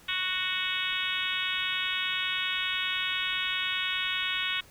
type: harmonic tone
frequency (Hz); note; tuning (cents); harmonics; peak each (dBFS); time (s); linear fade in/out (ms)
370; F#4; 0; 3 / 4 / 5 / 6 / 7 / 8 / 9 / 10; -40 / -36 / -38 / -35 / -35 / -35 / -35 / -36; 0.08-4.61; 10
effects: pink hiss -55 dBFS RMS until 4.7 s